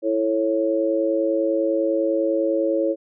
sine chord, A major, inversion second, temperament just, 330 / 440 / 550 Hz, E4 / A4 / C#5, +2 / 0 / -14 cents, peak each -22 / -26 / -21 dBFS, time 0.02-2.96 s, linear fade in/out 50 ms, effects none

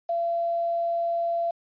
sine tone with quantisation, 680 Hz, F5, 46 cents flat, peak -23 dBFS, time 0.09-1.51 s, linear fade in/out 5 ms, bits 8, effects resampled to 11025 Hz

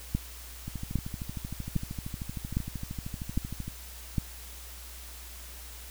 two click trains, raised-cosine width 5 ms, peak -14 / -23 dBFS, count 6 / 40, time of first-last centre 0.15-4.182 / 0.68-3.68 s, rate 1.24 / 13 Hz, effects added 60 Hz sine -45 dBFS peak until 5.9 s + white hiss -47 dBFS RMS until 5.9 s

